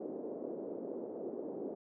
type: band-pass noise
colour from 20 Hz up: pink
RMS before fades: -42 dBFS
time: 0-1.75 s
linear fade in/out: 10 ms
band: 290 to 500 Hz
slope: 24 dB/octave
effects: none